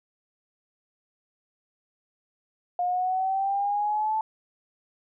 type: exponential sweep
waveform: sine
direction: up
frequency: 709 to 880 Hz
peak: -23 dBFS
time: 2.79-4.21 s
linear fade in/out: 2 ms
effects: none